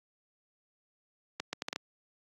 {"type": "accelerating click train", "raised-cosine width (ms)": 0.2, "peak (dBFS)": -16, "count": 6, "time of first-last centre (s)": [1.4, 1.761], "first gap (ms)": 130, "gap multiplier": 0.7, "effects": ["high-pass 200 Hz 12 dB/octave", "Opus 48 kbps"]}